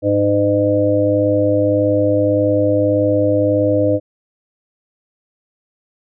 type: harmonic tone with a mistuned harmonic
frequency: 101.7 Hz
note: G#2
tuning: 36 cents flat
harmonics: 1 / 3 / 5 / 6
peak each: -20 / -17 / -16 / -18 dBFS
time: 0.02-4 s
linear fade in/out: 50 ms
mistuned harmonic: 1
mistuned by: +55 cents
effects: none